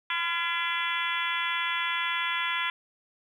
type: harmonic tone with a mistuned harmonic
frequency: 338.2 Hz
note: E4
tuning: 44 cents sharp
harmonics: 3 / 4 / 5 / 6 / 7 / 8 / 9 / 10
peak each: -33 / -34 / -35 / -33 / -35 / -38 / -39 / -35 dBFS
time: 0.1-2.7 s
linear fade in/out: 2 ms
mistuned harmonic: 4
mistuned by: +38 cents
effects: 10-bit